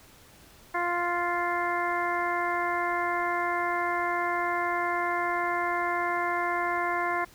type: harmonic tone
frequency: 349.2 Hz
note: F4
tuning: in tune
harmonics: 1 / 2 / 3 / 4 / 5 / 6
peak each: -34 / -31 / -30 / -35 / -34 / -35 dBFS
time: 0.74-7.25 s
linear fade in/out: 10 ms
effects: pink hiss -54 dBFS RMS until 7.34 s

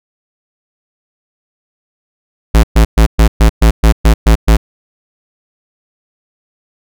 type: tone bursts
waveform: square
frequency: 55.2 Hz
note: A1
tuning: 6 cents sharp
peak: -4 dBFS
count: 10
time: 2.54-4.57 s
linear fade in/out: 10 ms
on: 95 ms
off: 120 ms
effects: none

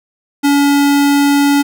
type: tone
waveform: square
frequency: 284.2 Hz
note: C#4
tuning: 43 cents sharp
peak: -9 dBFS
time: 0.43-1.63 s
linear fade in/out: 20 ms
effects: none

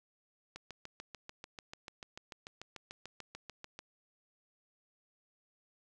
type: click train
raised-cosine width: 0.2 ms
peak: -28 dBFS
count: 23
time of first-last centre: 0.56-3.791 s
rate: 6.81 Hz
effects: none

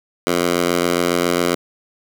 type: tone with high-pass filter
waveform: 10% pulse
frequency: 87.31 Hz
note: F2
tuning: in tune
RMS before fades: -18 dBFS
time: 0.27-1.55 s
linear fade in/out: 0 ms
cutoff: 270 Hz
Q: 0.73
effects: none

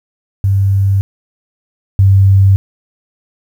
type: tone pair in turn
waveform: sine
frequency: 98 / 97.27 Hz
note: G2 / G2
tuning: 0 / -13 cents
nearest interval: unison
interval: 13 cents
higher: first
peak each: -8 / -4 dBFS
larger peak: second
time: 0.44-1.01 / 1.99-2.56 s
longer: neither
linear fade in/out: 0 ms
effects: 7-bit

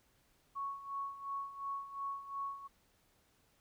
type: tone with tremolo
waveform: sine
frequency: 1108.7 Hz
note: C#6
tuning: in tune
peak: -36 dBFS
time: 0.55-2.68 s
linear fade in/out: 20 ms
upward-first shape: sine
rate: 2.8 Hz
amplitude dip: 75%
effects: pink hiss -72 dBFS RMS until 3.6 s

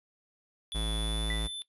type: tone with pitch glide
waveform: square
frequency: 3457 to 3524 Hz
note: A7 to A7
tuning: -31 to +2 cents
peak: -36 dBFS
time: 0.72-1.62 s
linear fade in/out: 0 ms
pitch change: +33 cents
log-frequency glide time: 0.94-1.44 s
type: tone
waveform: square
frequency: 54.3 Hz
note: A1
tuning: 22 cents flat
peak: -31 dBFS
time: 0.74-1.48 s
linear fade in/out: 20 ms
type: tone with exponential decay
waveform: sine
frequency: 1975.5 Hz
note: B6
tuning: in tune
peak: -32 dBFS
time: 1.3-1.53 s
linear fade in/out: 2 ms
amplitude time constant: 48 ms
effects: noise-tail reverb RT60 0.1 s tail -18 dB re dry + resampled to 32000 Hz

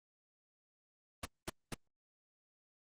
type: noise bursts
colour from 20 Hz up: pink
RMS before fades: -38 dBFS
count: 3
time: 1.23-1.742 s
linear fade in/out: 5 ms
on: 24 ms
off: 220 ms
effects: low-pass 10000 Hz 12 dB/octave + Opus 32 kbps

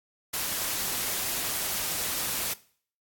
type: noise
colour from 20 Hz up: white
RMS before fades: -30 dBFS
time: 0.33-2.54 s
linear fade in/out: 10 ms
effects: noise-tail reverb RT60 0.5 s tail -19 dB re dry + AAC 64 kbps

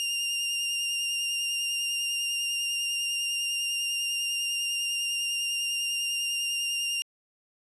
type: tone with vibrato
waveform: sawtooth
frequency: 2800 Hz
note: F7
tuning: 4 cents sharp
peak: -24 dBFS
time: 0-7.02 s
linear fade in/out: 0 ms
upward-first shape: sine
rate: 10 Hz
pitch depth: 16 cents each way
effects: resampled to 24000 Hz

